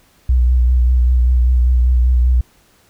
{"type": "tone with vibrato", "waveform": "sine", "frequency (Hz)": 61.74, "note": "B1", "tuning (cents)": 0, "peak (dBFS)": -9, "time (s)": [0.29, 2.41], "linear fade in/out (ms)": 5, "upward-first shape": "sine", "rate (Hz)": 5.1, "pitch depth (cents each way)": 36, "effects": ["pink hiss -53 dBFS RMS until 2.89 s"]}